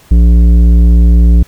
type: tone with tanh clipping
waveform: sine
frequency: 58.27 Hz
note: A#1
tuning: in tune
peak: -4 dBFS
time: 0.11-1.43 s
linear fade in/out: 5 ms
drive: 11 dB
effects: pink hiss -43 dBFS RMS until 1.47 s